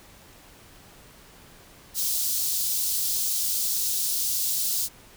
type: high-pass noise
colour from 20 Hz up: white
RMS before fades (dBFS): -26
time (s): 1.94-4.89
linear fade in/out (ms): 50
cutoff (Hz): 4000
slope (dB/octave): 24
effects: pink hiss -51 dBFS RMS until 5.16 s